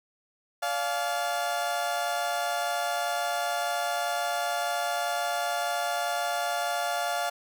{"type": "tone cluster", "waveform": "30% pulse", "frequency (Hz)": [577, 699, 853], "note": ["D5", "F5", "G#5"], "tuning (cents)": [-31, 1, 46], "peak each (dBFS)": [-32, -26, -32], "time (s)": [0.62, 7.3], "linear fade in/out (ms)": 10, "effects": []}